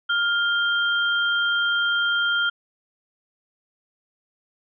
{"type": "tone pair together", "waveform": "sine", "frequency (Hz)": [1405, 3175], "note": ["F6", "G7"], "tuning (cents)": [10, 21], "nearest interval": "octave + major second", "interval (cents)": 1411, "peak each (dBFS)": [-20, -25], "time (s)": [0.09, 2.5], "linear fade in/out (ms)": 10, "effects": []}